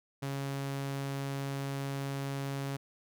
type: tone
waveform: sawtooth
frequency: 138.1 Hz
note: C#3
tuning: 6 cents flat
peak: -30 dBFS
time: 0.22-2.77 s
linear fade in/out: 10 ms
effects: none